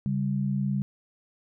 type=tone pair together; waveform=sine; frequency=138.7 / 198.3 Hz; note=C#3 / G3; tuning=+1 / +20 cents; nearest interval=tritone; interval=619 cents; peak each=-27 dBFS; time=0.06-0.82 s; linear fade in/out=0 ms; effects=none